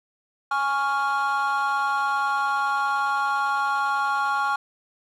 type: chord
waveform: triangle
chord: Db major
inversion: second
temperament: equal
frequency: 830.6 / 1108.7 / 1396.9 Hz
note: Ab5 / Db6 / F6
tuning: 0 / 0 / 0 cents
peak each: -23 dBFS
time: 0.51-4.56 s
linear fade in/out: 5 ms
effects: tanh soft clip ceiling -14 dBFS